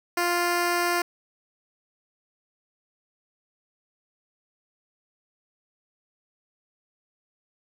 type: tone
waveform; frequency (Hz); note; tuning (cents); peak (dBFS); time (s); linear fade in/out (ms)
10% pulse; 349.2; F4; 0; -14; 0.17-1.02; 5
effects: none